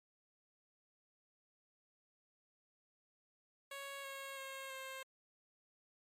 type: tone with pitch steps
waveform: 10% pulse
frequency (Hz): 554.4 / 546.1 / 538 / 530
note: C#5 / C#5 / C5 / C5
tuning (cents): 0 / -26 / +48 / +22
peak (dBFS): -37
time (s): 3.71-5.03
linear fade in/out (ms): 5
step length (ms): 330
effects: MP3 64 kbps